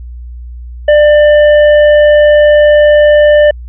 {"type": "tone with tanh clipping", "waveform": "triangle", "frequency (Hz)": 595, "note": "D5", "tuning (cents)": 22, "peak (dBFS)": -4, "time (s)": [0.88, 3.51], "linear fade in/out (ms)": 5, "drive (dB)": 14, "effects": ["added 60 Hz sine -23 dBFS peak until 3.68 s", "resampled to 8000 Hz"]}